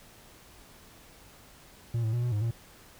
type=tone with pitch steps; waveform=triangle; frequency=117 / 110.9 / 120.1 / 122 / 104.3 / 115.5 Hz; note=A#2 / A2 / B2 / B2 / G#2 / A#2; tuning=+7 / +14 / -48 / -21 / +8 / -16 cents; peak=-24 dBFS; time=1.94-2.51 s; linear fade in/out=5 ms; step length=95 ms; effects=pink hiss -54 dBFS RMS until 2.99 s